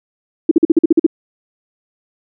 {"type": "tone bursts", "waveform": "sine", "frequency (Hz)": 326.2, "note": "E4", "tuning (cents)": -18, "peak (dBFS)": -4, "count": 9, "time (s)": [0.49, 1.065], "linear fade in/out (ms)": 5, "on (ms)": 23, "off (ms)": 46, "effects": []}